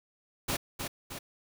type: noise with echo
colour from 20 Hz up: pink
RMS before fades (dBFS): -31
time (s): 0.48-0.57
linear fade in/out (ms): 10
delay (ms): 310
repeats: 2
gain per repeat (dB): -5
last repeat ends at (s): 1.19
effects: none